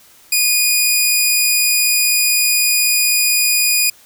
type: tone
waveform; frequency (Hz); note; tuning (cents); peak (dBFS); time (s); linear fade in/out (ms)
10% pulse; 2461; D#7; -20; -3; 0.32-3.9; 5
effects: white hiss -47 dBFS RMS until 4.05 s